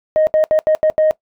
sine tone bursts at uneven times, 622.3 Hz, D#5, in tune, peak -8 dBFS, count 6, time 0.16-0.27 / 0.34-0.44 / 0.51-0.59 / 0.67-0.75 / 0.83-0.9 / 0.98-1.11 s, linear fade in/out 0 ms, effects noise-tail reverb RT60 0.1 s tail -21 dB re dry + tanh soft clip ceiling -7 dBFS

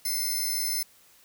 5% pulse tone pair together, 2091 / 5269 Hz, C7 / E8, -2 / -2 cents, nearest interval octave + major third, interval 1600 cents, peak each -22 dBFS, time 0.05-0.83 s, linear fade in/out 5 ms, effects white hiss -58 dBFS RMS until 1.24 s

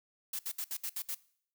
blue noise bursts, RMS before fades -37 dBFS, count 7, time 0.33-1.147 s, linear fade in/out 5 ms, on 61 ms, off 65 ms, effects noise-tail reverb RT60 0.6 s tail -21 dB re dry

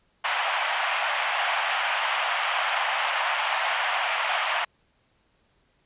pink band-pass noise, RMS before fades -26 dBFS, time 0.24-4.65 s, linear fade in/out 10 ms, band 670 to 3300 Hz, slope 48 dB/octave, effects pink hiss -67 dBFS RMS until 5.85 s + resampled to 8000 Hz

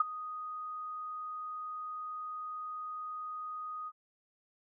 sine tone with ADSR envelope, 1244.5 Hz, D#6, in tune, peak -20 dBFS, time 0-3.92 s, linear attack 5 ms, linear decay 18 ms, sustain -18 dB, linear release 47 ms, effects none

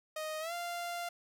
sawtooth tone with pitch glide, 622.3 to 694.5 Hz, D#5 to F5, 0 to -10 cents, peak -33 dBFS, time 0.16-1.09 s, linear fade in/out 5 ms, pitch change +190 cents, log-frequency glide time 0.4-0.53 s, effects none

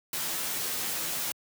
white noise with comb filter, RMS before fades -32 dBFS, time 0.13-1.32 s, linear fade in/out 2 ms, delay 12 ms, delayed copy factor +0.6, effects high-pass 100 Hz 12 dB/octave

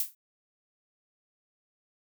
violet noise with exponential decay, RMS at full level -25 dBFS, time 0-0.15 s, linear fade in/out 2 ms, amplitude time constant 31 ms, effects none

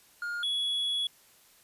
triangle tone pair in turn, 1419 / 3375 Hz, F6 / G#7, +27 / +27 cents, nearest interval octave + minor third, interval 1500 cents, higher second, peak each -30 / -26 dBFS, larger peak second, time 0.22-0.43 / 0.43-1.07 s, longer second, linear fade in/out 2 ms, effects white hiss -60 dBFS RMS until 1.63 s + resampled to 32000 Hz

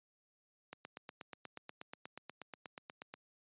click train, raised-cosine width 0.3 ms, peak -30 dBFS, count 21, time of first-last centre 0.73-3.14 s, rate 8.3 Hz, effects high-pass 150 Hz 12 dB/octave + resampled to 8000 Hz

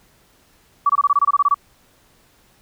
sine tone bursts, 1146 Hz, D6, 43 cents flat, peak -11 dBFS, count 12, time 0.86-1.544 s, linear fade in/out 5 ms, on 35 ms, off 24 ms, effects pink hiss -56 dBFS RMS until 2.61 s

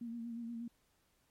sine tone with vibrato, 233.1 Hz, A#3, in tune, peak -40 dBFS, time 0.01-0.68 s, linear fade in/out 5 ms, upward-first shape sine, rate 8.4 Hz, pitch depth 38 cents each way, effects pink hiss -75 dBFS RMS until 1.3 s + MP3 64 kbps

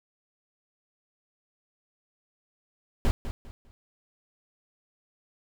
brown noise with echo, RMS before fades -21 dBFS, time 3.05-3.11 s, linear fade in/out 0 ms, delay 200 ms, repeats 3, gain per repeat -11 dB, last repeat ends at 3.71 s, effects none

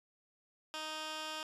15% pulse tone with band-pass filter, 311.1 Hz, D#4, in tune, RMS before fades -42 dBFS, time 0.74-1.43 s, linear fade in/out 0 ms, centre 3300 Hz, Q 0.78, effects resampled to 32000 Hz

